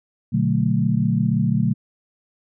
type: chord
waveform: sine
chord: B minor seventh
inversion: none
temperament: equal with one note detuned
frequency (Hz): 121.07 / 146.83 / 185 / 220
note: B2 / D3 / F#3 / A3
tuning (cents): -34 / 0 / 0 / 0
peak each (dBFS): -22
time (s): 0.32-1.74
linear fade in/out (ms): 20
effects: none